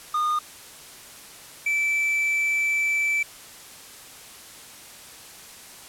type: tone pair in turn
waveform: triangle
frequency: 1223 / 2321 Hz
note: D#6 / D7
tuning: -30 / -21 cents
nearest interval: major seventh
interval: 1109 cents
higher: second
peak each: -19 dBFS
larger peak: neither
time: 0.14-0.39 / 1.66-3.23 s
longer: second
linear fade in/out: 5 ms
effects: white hiss -44 dBFS RMS until 5.88 s + low-pass 12000 Hz 12 dB/octave